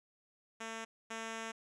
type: tone pair in turn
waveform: 5% pulse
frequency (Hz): 225 / 225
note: A3 / A3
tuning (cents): +39 / +39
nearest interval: unison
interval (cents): 0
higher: neither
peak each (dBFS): -30 / -29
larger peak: second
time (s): 0.6-0.85 / 1.1-1.52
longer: second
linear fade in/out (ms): 10
effects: resampled to 22050 Hz